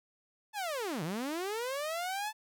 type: linear two-way sweep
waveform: sawtooth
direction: down then up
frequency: 880 to 145.2 to 880 Hz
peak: -30 dBFS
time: 0.53-2.33 s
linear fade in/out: 50 ms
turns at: 1.03 s
effects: none